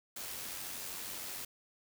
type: noise with amplitude modulation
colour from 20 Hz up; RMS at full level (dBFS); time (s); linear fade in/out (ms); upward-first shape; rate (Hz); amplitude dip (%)
white; -41; 0.16-1.45; 5; sine; 92.7; 35
effects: none